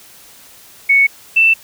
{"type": "tone pair in turn", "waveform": "sine", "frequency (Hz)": [2217, 2666], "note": ["C#7", "E7"], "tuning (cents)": [0, 19], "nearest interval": "minor third", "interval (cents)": 319, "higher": "second", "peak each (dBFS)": -7, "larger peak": "neither", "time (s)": [[0.89, 1.07], [1.36, 1.54]], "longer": "neither", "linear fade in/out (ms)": 10, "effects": ["white hiss -42 dBFS RMS until 1.63 s"]}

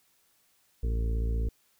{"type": "harmonic tone with a mistuned harmonic", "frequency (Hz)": 56.4, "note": "A1", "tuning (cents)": 44, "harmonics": [1, 2, 3, 4, 5, 6, 7, 8], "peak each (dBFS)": [-26, -37, -47, -44, -48, -53, -49, -44], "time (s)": [0.83, 1.49], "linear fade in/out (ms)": 5, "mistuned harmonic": 1, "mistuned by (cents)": 17, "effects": ["white hiss -68 dBFS RMS until 1.79 s"]}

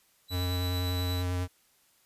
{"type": "tone with tremolo", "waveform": "45% pulse", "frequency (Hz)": 3951, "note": "B7", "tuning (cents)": 0, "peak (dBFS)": -36, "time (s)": [0.28, 1.24], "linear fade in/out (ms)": 50, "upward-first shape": "sine", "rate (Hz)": 8.7, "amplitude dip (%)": 30}
{"type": "tone with vibrato", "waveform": "square", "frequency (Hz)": 90, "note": "F#2", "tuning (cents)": -47, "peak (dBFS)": -29, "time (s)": [0.3, 1.48], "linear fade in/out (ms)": 50, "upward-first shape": "triangle", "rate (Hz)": 10, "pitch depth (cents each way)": 17}
{"effects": ["white hiss -66 dBFS RMS until 2.05 s", "resampled to 32000 Hz"]}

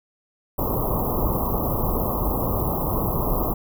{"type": "band-stop noise", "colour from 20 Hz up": "pink", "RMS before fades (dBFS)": -23, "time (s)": [0.58, 3.54], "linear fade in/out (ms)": 10, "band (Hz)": [1200, 12000], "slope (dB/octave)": 96, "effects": []}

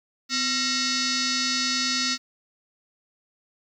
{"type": "tone with frequency modulation", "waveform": "sine", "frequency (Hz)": 253.4, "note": "B3", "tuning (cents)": 45, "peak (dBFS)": -22, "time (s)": [0.29, 2.18], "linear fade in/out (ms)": 50, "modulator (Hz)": 809, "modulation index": 7.1, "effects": ["10-bit"]}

